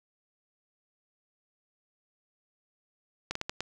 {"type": "slowing click train", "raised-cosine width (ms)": 0.2, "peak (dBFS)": -15, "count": 5, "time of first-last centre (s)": [3.31, 3.606], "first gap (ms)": 44, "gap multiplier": 1.36, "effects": []}